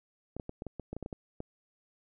clicks, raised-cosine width 2 ms, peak -25 dBFS, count 12, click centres 0.366 / 0.398 / 0.494 / 0.621 / 0.667 / 0.797 / 0.93 / 0.966 / 1.027 / 1.061 / 1.128 / 1.404 s, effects none

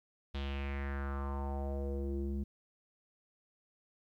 square tone with low-pass filter sweep, 69.3 Hz, C#2, in tune, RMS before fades -37 dBFS, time 0.34-2.44 s, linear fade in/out 10 ms, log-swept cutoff 3600 to 250 Hz, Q 3.6, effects 12-bit

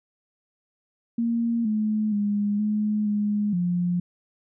sine tone with pitch steps, 232.6 / 214.4 / 205.3 / 211.4 / 207.7 / 176.5 Hz, A#3 / A3 / G#3 / G#3 / G#3 / F3, -4 / -45 / -20 / +31 / 0 / +19 cents, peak -21 dBFS, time 1.18-4 s, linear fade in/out 5 ms, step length 470 ms, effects none

